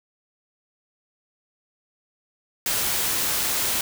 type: noise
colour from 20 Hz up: white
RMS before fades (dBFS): -24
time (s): 2.66-3.81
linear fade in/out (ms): 2
effects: none